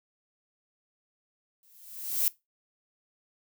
violet noise with exponential growth, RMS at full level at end -23 dBFS, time 1.63-2.28 s, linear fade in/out 1 ms, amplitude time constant 140 ms, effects noise-tail reverb RT60 0.2 s tail -20 dB re dry

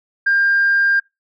sine tone, 1600 Hz, G6, 35 cents sharp, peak -11 dBFS, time 0.26-1 s, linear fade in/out 10 ms, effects noise-tail reverb RT60 0.2 s tail -23 dB re dry + tanh soft clip ceiling -8 dBFS

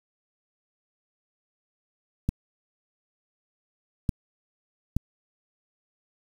clicks, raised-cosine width 5 ms, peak -11 dBFS, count 3, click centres 2.29 / 4.092 / 4.966 s, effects 7-bit

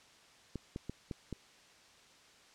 clicks, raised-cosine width 3 ms, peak -26 dBFS, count 5, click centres 0.557 / 0.761 / 0.896 / 1.112 / 1.327 s, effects white hiss -61 dBFS RMS until 2.54 s + low-pass 6000 Hz 12 dB/octave

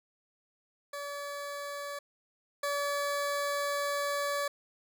20% pulse tone pair in turn, 572 / 572 Hz, D5 / D5, -46 / -46 cents, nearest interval unison, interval 0 cents, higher neither, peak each -32 / -25 dBFS, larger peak second, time 0.93-1.99 / 2.63-4.48 s, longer second, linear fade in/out 5 ms, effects none

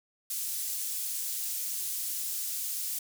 pink high-pass noise, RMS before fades -34 dBFS, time 0.3-2.99 s, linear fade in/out 5 ms, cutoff 8000 Hz, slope 12 dB/octave, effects none

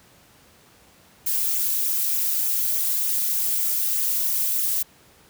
violet noise with flanger, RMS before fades -23 dBFS, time 1.26-4.83 s, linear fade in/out 10 ms, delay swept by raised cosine 0.21 to 5.51 ms, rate 3.3 Hz, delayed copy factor -0.85, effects pink hiss -54 dBFS RMS until 5.29 s + high-pass 60 Hz 12 dB/octave

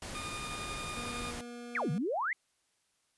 pink noise, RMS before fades -42 dBFS, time 0.02-1.41 s, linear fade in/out 2 ms
20% pulse tone with tremolo, 1220 Hz, D#6, 34 cents flat, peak -34 dBFS, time 0.15-1.31 s, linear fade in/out 0 ms, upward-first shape sine, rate 11 Hz, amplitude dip 30%
25% pulse tone, 240 Hz, B3, 49 cents flat, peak -39 dBFS, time 0.97-1.98 s, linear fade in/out 0 ms
sine exponential two-way sweep, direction down then up, 2489 to 134.2 to 2165 Hz, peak -30 dBFS, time 1.75-2.33 s, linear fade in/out 2 ms, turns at 1.91 s
effects white hiss -75 dBFS RMS until 3.17 s + resampled to 24000 Hz

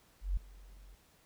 sine tone with ADSR envelope, 46.25 Hz, F#1, in tune, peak -27 dBFS, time 0.21-0.95 s, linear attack 160 ms, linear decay 4 ms, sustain -24 dB, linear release 3 ms, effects pink hiss -66 dBFS RMS until 1.25 s

